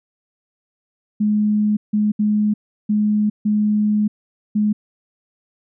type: tone bursts at uneven times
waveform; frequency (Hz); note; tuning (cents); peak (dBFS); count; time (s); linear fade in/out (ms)
sine; 210.5; G#3; +24; -14; 6; 1.2-1.77 / 1.93-2.12 / 2.19-2.54 / 2.89-3.3 / 3.45-4.08 / 4.55-4.73; 10
effects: none